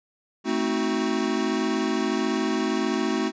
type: chord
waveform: square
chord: A diminished seventh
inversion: none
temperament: equal with one note detuned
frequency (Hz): 220 / 261.6 / 316.4 / 370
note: A3 / C4 / Eb4 / Gb4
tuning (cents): 0 / 0 / +29 / 0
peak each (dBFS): -29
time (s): 0.44-3.32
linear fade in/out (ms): 50
effects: resampled to 16000 Hz